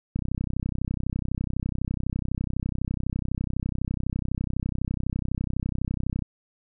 click train, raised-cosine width 5 ms, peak -15 dBFS, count 195, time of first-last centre 0.16-6.223 s, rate 32 Hz, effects none

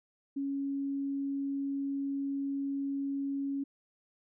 sine tone, 277.2 Hz, C#4, in tune, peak -31 dBFS, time 0.36-3.64 s, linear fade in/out 10 ms, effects none

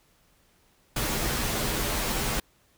pink noise with comb filter, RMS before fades -28 dBFS, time 0.96-2.4 s, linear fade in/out 5 ms, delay 11 ms, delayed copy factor -0.6, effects pink hiss -64 dBFS RMS until 2.77 s

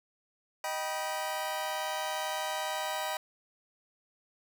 sawtooth chord, Eb augmented, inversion none, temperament just, 622.3 / 777.8 / 972.3 Hz, Eb5 / G5 / B5, 0 / -14 / -27 cents, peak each -33 dBFS, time 0.64-3.17 s, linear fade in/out 2 ms, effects none

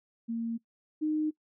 sine tone pair in turn, 230 / 307.6 Hz, A#3 / D#4, -23 / -20 cents, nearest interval perfect fourth, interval 503 cents, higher second, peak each -30 / -26 dBFS, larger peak second, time 0.28-0.58 / 1.01-1.31 s, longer neither, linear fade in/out 20 ms, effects noise-tail reverb RT60 0.1 s tail -21 dB re dry

